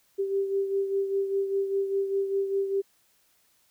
sine beating tone pair, 392 / 397 Hz, G4 / G4, 0 / +22 cents, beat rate 5 Hz, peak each -25 / -33 dBFS, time 0.18-2.82 s, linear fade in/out 20 ms, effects white hiss -66 dBFS RMS until 3.7 s

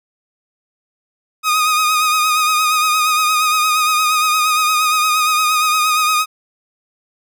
sawtooth tone with vibrato, 1244.5 Hz, D#6, in tune, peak -9 dBFS, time 1.43-6.26 s, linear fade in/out 50 ms, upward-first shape sine, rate 8.6 Hz, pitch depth 37 cents each way, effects none

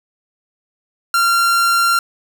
45% pulse tone, 1379 Hz, F6, 22 cents flat, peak -12 dBFS, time 1.14-1.99 s, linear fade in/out 2 ms, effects none

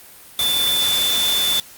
sine tone in noise, 3520 Hz, A7, in tune, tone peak -17 dBFS, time 0.39-1.6 s, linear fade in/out 2 ms, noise white, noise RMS -23 dBFS, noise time 0.39-1.6 s, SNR +3 dB, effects white hiss -43 dBFS RMS until 1.77 s + Opus 32 kbps

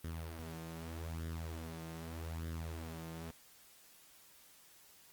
sawtooth tone with flanger, 81.7 Hz, E2, 15 cents flat, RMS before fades -44 dBFS, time 0.04-3.31 s, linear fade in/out 5 ms, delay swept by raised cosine 0.57 to 5.77 ms, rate 0.82 Hz, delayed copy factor +0.65, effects white hiss -62 dBFS RMS until 5.12 s + Opus 32 kbps

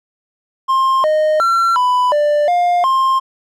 triangle tone with pitch steps, 1060 / 617 / 1358 / 995 / 591 / 706 / 1059 Hz, C6 / D#5 / F6 / B5 / D5 / F5 / C6, +22 / -15 / -49 / +13 / +11 / +19 / +21 cents, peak -9 dBFS, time 0.68-3.2 s, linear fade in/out 20 ms, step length 360 ms, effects none

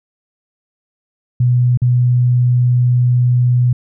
sine tone with dropouts, 123.47 Hz, B2, in tune, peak -9 dBFS, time 1.4-3.73 s, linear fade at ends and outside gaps 5 ms, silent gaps 1.774-1.818 s, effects none

